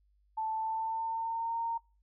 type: tone with pitch glide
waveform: sine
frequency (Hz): 880 to 921.1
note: A5 to A#5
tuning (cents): 0 to -21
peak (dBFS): -31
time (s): 0.37-1.78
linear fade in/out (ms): 10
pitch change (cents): +79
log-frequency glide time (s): 0.52-1.57
effects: noise-tail reverb RT60 0.3 s tail -24 dB re dry + added 50 Hz sine -66 dBFS peak until 2.02 s